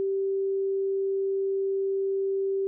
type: tone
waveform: sine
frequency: 389.5 Hz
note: G4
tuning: 11 cents flat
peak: -24 dBFS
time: 0-2.67 s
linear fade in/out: 0 ms
effects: none